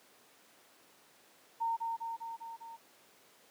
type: tone with echo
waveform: sine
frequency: 916 Hz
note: A#5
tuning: 31 cents flat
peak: -30 dBFS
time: 1.6-1.77 s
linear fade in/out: 20 ms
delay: 200 ms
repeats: 5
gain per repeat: -3 dB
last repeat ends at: 2.77 s
effects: pink hiss -62 dBFS RMS until 3.5 s + high-pass 300 Hz 12 dB/octave